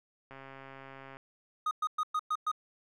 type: click train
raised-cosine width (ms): 0.5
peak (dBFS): -33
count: 117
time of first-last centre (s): 0.31-1.169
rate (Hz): 135
type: tone bursts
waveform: triangle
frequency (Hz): 1244.5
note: D#6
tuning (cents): 0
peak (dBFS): -26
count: 6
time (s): 1.66-2.516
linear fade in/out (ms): 5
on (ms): 51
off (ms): 110
effects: none